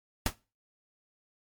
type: noise with exponential decay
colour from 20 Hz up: pink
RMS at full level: -24 dBFS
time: 0.26-0.35 s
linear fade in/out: 2 ms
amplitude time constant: 18 ms
effects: noise-tail reverb RT60 0.3 s tail -20 dB re dry + MP3 96 kbps